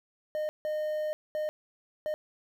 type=tone bursts at uneven times; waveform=triangle; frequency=612 Hz; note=D#5; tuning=29 cents flat; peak=-27 dBFS; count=4; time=0.35-0.49 / 0.65-1.13 / 1.35-1.49 / 2.06-2.14 s; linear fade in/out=0 ms; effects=10-bit